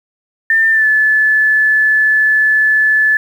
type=tone with pitch glide; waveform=sine; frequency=1795 to 1732.9 Hz; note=A6 to A6; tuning=+34 to -27 cents; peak=-8 dBFS; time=0.5-3.17 s; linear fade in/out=2 ms; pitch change=-61 cents; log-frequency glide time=0.71-0.87 s; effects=7-bit